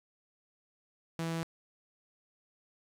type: tone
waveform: sawtooth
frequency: 164.81 Hz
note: E3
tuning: in tune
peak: -29 dBFS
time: 1.19-1.43 s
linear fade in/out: 0 ms
effects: low-pass 11000 Hz 12 dB/octave + 10-bit